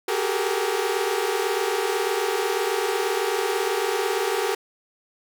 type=tone cluster; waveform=sawtooth; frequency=378.8 / 396.9 / 425 / 466.7 Hz; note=F#4 / G4 / G#4 / A#4; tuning=+41 / +22 / +40 / +2 cents; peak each=-24 dBFS; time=0.08-4.55 s; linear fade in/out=5 ms; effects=none